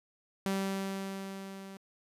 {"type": "tone with level ramp", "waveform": "sawtooth", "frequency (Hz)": 194.1, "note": "G3", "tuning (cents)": -17, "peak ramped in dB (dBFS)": [-25, -41], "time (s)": [0.46, 1.77], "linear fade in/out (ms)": 0, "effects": ["resampled to 32000 Hz"]}